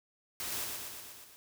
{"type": "noise with echo", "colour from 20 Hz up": "white", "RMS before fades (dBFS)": -38, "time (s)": [0.4, 0.64], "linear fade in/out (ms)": 0, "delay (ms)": 120, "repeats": 6, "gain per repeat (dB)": -3, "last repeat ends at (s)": 1.36, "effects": []}